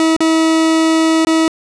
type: tone with dropouts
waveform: 40% pulse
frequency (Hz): 322.1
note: E4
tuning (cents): -40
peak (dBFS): -9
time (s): 0-1.48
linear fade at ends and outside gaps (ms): 1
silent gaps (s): 0.165-0.205 / 1.249-1.27
effects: resampled to 22050 Hz + 8-bit